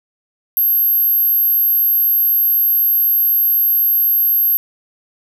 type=tone; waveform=sine; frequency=12544 Hz; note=G9; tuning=in tune; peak=-11 dBFS; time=0.57-4.57 s; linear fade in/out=0 ms; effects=none